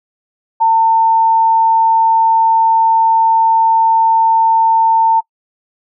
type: tone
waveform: sine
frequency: 900 Hz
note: A5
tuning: 39 cents sharp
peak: -7 dBFS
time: 0.6-5.21 s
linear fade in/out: 20 ms
effects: noise-tail reverb RT60 0.1 s tail -24 dB re dry